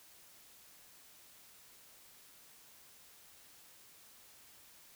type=silence; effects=white hiss -60 dBFS RMS until 4.95 s